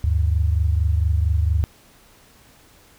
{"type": "tone pair together", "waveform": "sine", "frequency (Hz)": [75.54, 99.9], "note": ["D2", "G2"], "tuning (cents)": [49, 33], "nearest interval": "perfect fourth", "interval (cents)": 484, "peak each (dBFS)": [-17, -22], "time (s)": [0.04, 1.64], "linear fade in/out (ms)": 0, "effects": ["pink hiss -52 dBFS RMS until 2.98 s"]}